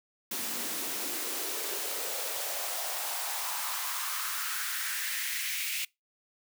white noise with high-pass filter sweep, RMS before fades -34 dBFS, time 0.31-5.85 s, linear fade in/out 5 ms, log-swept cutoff 220 to 2500 Hz, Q 3.1, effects noise-tail reverb RT60 0.2 s tail -24 dB re dry

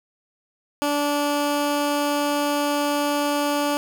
15% pulse tone, 290.3 Hz, D4, 20 cents flat, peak -14 dBFS, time 0.82-3.77 s, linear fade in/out 0 ms, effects none

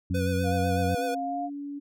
harmonic tone, 91.2 Hz, F#2, 24 cents flat, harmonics 1 / 2 / 3, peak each -27 / -30 / -32 dBFS, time 0.1-0.95 s, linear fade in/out 5 ms
square tone with vibrato, 493.9 Hz, B4, in tune, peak -30 dBFS, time 0.14-1.15 s, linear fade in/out 10 ms, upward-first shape sine, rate 8 Hz, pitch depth 40 cents each way
sine tone, 705 Hz, F5, 16 cents sharp, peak -29 dBFS, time 0.43-1.5 s, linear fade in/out 50 ms
sine tone with pitch glide, 272.2 to 285.2 Hz, C#4 to C#4, -31 to +49 cents, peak -33 dBFS, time 0.97-1.8 s, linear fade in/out 20 ms, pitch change +80 cents, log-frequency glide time 1.24-1.44 s
effects none

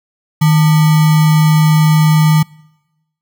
sine tone with sample-and-hold, 155.56 Hz, D#3, in tune, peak -6 dBFS, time 0.41-2.43 s, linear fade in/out 10 ms, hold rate 1050 Hz, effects noise-tail reverb RT60 1.0 s tail -26 dB re dry

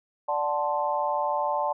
sine chord, D dominant seventh, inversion none, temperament equal, 587.3 / 740 / 880 / 1046.5 Hz, D5 / F#5 / A5 / C6, 0 / 0 / 0 / 0 cents, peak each -29 / -32 / -27 / -31 dBFS, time 0.28-1.73 s, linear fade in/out 10 ms, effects none

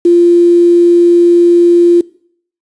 sine tone with quantisation, 346 Hz, F4, 16 cents flat, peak -3 dBFS, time 0.05-2.01 s, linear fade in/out 5 ms, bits 5, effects noise-tail reverb RT60 0.6 s tail -22 dB re dry + resampled to 22050 Hz

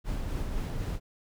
brown noise with tremolo, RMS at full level -31 dBFS, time 0.04-1 s, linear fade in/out 50 ms, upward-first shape sine, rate 3.9 Hz, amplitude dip 25%, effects none

